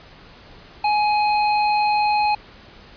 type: tone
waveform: square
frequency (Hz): 838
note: G#5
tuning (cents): +15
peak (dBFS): -17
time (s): 0.84-2.35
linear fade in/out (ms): 5
effects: pink hiss -45 dBFS RMS until 2.96 s + resampled to 11025 Hz